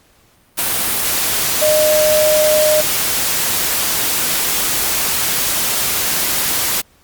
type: tone in noise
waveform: sine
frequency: 612 Hz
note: D#5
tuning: 29 cents flat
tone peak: -11 dBFS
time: 1.61-2.82 s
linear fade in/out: 20 ms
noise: white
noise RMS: -17 dBFS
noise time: 0.57-6.82 s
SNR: +3 dB
effects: pink hiss -53 dBFS RMS until 7.03 s + Opus 48 kbps